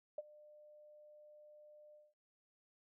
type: tone with ADSR envelope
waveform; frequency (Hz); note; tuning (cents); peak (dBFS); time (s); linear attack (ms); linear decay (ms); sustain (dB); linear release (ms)
sine; 600; D5; +37; -37; 0.18-2.14; 4; 30; -21; 200
effects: none